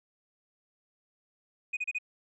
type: tone bursts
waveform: sine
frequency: 2489 Hz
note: D#7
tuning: in tune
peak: -27 dBFS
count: 4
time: 1.73-1.986 s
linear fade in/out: 10 ms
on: 40 ms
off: 32 ms
effects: tanh soft clip ceiling -27 dBFS